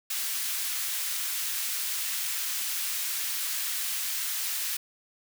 white high-pass noise, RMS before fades -31 dBFS, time 0.1-4.77 s, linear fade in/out 5 ms, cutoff 1600 Hz, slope 12 dB/octave, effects none

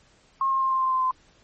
sine tone with pitch steps, 1075 / 1067.6 / 1060.2 / 1052.9 / 1045.6 / 1038.4 / 1031.2 Hz, C6 / C6 / C6 / C6 / C6 / C6 / C6, +47 / +35 / +23 / +11 / -1 / -13 / -26 cents, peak -20 dBFS, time 0.41-1.11 s, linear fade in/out 2 ms, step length 100 ms, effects pink hiss -59 dBFS RMS until 1.43 s + MP3 32 kbps

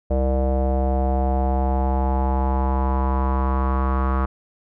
square tone with low-pass filter sweep, 65.9 Hz, C2, 13 cents sharp, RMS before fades -20 dBFS, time 0.1-4.26 s, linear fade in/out 10 ms, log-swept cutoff 600 to 1200 Hz, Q 4.8, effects none

